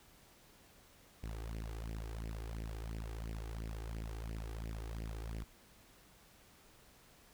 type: tone with flanger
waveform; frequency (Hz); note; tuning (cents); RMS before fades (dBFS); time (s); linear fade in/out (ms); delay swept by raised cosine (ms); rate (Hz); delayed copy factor
sawtooth; 55; A1; 0; -43; 1.23-5.44; 5; 0.38 to 2.58; 2.9; +0.9
effects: pink hiss -63 dBFS RMS until 7.33 s